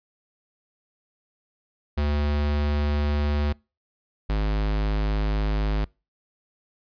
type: tone pair in turn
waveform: square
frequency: 73.42 / 51.92 Hz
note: D2 / G#1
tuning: 0 / 0 cents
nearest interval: tritone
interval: 600 cents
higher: first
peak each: -22 dBFS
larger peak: neither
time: 1.97-3.53 / 4.29-5.85 s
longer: neither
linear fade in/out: 10 ms
effects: noise-tail reverb RT60 0.3 s tail -26 dB re dry + resampled to 11025 Hz